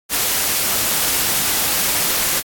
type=noise; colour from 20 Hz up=white; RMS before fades=-18 dBFS; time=0.09-2.43 s; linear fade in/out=50 ms; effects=AAC 64 kbps